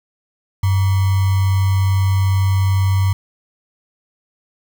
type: tone with sample-and-hold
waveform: sine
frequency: 96.2 Hz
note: G2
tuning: 32 cents flat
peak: -12 dBFS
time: 0.63-3.13 s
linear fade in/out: 5 ms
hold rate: 1050 Hz
effects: none